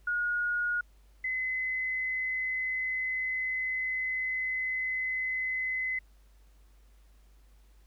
sine tone pair in turn, 1441 / 2034 Hz, F#6 / C7, -46 / -50 cents, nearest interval tritone, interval 596 cents, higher second, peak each -27 / -29 dBFS, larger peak first, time 0.07-0.81 / 1.24-5.99 s, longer second, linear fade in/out 5 ms, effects added 50 Hz sine -56 dBFS peak until 7.86 s + pink hiss -69 dBFS RMS until 7.86 s

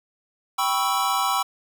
square chord, C# half-diminished seventh, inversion second, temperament equal, 784 / 987.8 / 1108.7 / 1318.5 Hz, G5 / B5 / C#6 / E6, 0 / 0 / 0 / 0 cents, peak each -27 dBFS, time 0.58-1.43 s, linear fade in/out 10 ms, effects none

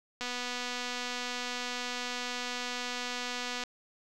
click train, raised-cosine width 0.2 ms, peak -19 dBFS, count 844, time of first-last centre 0.21-3.637 s, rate 246 Hz, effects none

